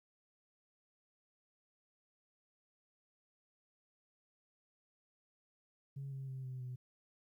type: tone with pitch steps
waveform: sine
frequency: 137.9 / 134.83 / 131.82 / 128.89 / 126.02 Hz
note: C#3 / C#3 / C3 / C3 / B2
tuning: -9 / -48 / +13 / -26 / +35 cents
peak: -40 dBFS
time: 5.96-6.76 s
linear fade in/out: 10 ms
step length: 160 ms
effects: tanh soft clip ceiling -38 dBFS + 13-bit